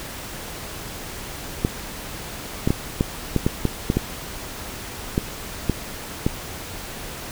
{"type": "clicks", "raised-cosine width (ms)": 3, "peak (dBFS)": -5, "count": 12, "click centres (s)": [1.649, 2.675, 2.705, 3.009, 3.363, 3.465, 3.653, 3.901, 3.97, 5.179, 5.697, 6.265], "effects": ["pink hiss -34 dBFS RMS until 7.31 s"]}